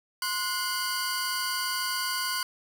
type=tone cluster; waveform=sawtooth; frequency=1046 / 1459 / 4657 Hz; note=C6 / F#6 / D8; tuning=-1 / -25 / -15 cents; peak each=-29 dBFS; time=0.22-2.43 s; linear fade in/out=2 ms; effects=none